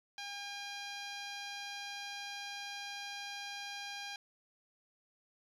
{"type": "tone with low-pass filter", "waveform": "10% pulse", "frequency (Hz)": 807, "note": "G#5", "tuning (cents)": -50, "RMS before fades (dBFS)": -44, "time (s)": [0.18, 4.16], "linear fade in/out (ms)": 2, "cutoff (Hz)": 6400, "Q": 1.2, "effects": ["12-bit"]}